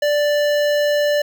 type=tone with notch filter; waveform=square; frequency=587.3 Hz; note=D5; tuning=in tune; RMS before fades=-17 dBFS; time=0.02-1.22 s; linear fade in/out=5 ms; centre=10000 Hz; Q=0.66; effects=8-bit